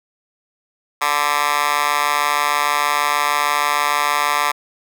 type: tone with high-pass filter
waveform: 10% pulse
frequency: 146.4 Hz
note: D3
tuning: 5 cents flat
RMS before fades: -18 dBFS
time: 1.01-4.52 s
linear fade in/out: 10 ms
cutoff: 1200 Hz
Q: 3.6
effects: none